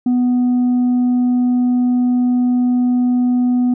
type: tone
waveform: sine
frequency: 247.5 Hz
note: B3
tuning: 4 cents sharp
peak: -9 dBFS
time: 0.06-3.74 s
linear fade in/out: 5 ms
effects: tanh soft clip ceiling -11 dBFS